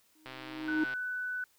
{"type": "tone with exponential growth", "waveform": "triangle", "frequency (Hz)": 311.1, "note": "D#4", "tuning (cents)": 0, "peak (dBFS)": -23, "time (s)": [0.15, 0.84], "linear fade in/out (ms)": 5, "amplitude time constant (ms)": 150}
{"type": "click train", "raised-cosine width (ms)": 0.3, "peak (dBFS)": -28, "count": 89, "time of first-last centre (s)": [0.26, 0.937], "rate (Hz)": 130}
{"type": "tone", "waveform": "sine", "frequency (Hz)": 1494, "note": "F#6", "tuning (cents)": 16, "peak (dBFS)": -33, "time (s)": [0.68, 1.44], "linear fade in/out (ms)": 2}
{"effects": ["white hiss -68 dBFS RMS until 1.58 s"]}